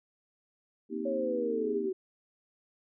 sine chord, C minor seventh, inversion third, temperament just, 235.5 / 261.6 / 314 / 392.4 Hz, Bb3 / C4 / Eb4 / G4, +18 / 0 / +16 / +2 cents, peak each -37 / -41 / -37 / -37 dBFS, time 0.89-1.91 s, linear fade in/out 50 ms
sine linear sweep, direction down, 558 to 370 Hz, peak -30 dBFS, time 1.05-1.93 s, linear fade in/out 10 ms
effects none

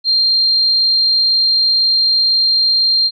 sine tone, 4186 Hz, C8, in tune, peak -10 dBFS, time 0.04-3.11 s, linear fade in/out 50 ms, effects none

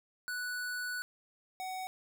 square tone pair in turn, 1480 / 748.6 Hz, F#6 / F#5, 0 / +20 cents, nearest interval octave, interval 1180 cents, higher first, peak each -36 / -38 dBFS, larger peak first, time 0.28-1.02 / 1.6-1.87 s, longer first, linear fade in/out 0 ms, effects none

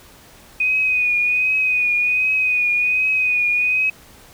sine tone with vibrato, 2489 Hz, D#7, in tune, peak -15 dBFS, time 0.6-3.9 s, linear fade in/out 5 ms, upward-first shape triangle, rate 1.3 Hz, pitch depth 43 cents each way, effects pink hiss -46 dBFS RMS until 4.33 s

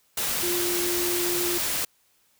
sine tone in noise, 350.8 Hz, F4, 8 cents sharp, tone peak -27 dBFS, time 0.43-1.58 s, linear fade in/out 5 ms, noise white, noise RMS -27 dBFS, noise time 0.17-1.85 s, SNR -3 dB, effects white hiss -65 dBFS RMS until 2.39 s

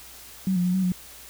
sine tone with pitch steps, 189.1 / 177.8 / 180.6 / 188.6 / 181.4 Hz, F#3 / F3 / F#3 / F#3 / F#3, +38 / +31 / -42 / +33 / -34 cents, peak -20 dBFS, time 0.47-0.92 s, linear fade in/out 2 ms, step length 90 ms, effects added 60 Hz sine -55 dBFS peak until 1.29 s + white hiss -45 dBFS RMS until 1.29 s

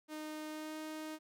sawtooth tone with pitch glide, 307.8 to 311.2 Hz, D#4 to D#4, -19 to 0 cents, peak -38 dBFS, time 0.08-1.19 s, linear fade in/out 50 ms, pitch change +19 cents, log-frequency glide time 0.49-0.77 s, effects none

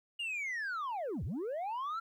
sine linear two-way sweep, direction down then up, 2874 to 61.74 to 1381 Hz, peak -32 dBFS, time 0.19-2 s, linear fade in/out 10 ms, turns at 1.24 s, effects tanh soft clip ceiling -34 dBFS + 12-bit

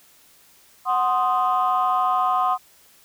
sine chord, C diminished, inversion second, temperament equal, 740 / 1046.5 / 1244.5 Hz, Gb5 / C6 / Eb6, 0 / 0 / 0 cents, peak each -21 / -21 / -22 dBFS, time 0.85-2.58 s, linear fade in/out 50 ms, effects tanh soft clip ceiling -11 dBFS + white hiss -54 dBFS RMS until 3.04 s

